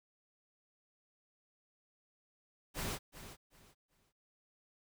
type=noise with echo; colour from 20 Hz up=pink; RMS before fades=-39 dBFS; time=2.74-2.99 s; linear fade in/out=50 ms; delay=380 ms; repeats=3; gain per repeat=-12 dB; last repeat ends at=4.13 s; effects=none